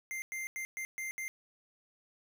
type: tone bursts at uneven times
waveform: square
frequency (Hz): 2093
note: C7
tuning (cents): 0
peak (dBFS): -37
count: 6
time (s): 0.11-0.22 / 0.32-0.47 / 0.56-0.65 / 0.77-0.85 / 0.98-1.11 / 1.18-1.28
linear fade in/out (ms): 0
effects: none